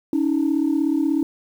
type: tone pair together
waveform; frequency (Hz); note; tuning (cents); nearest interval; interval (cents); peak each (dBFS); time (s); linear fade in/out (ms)
sine; 281.6 / 318.1; C#4 / D#4; +27 / +38; major second; 211; -19; 0.13-1.23; 2
effects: tanh soft clip ceiling -12 dBFS + 8-bit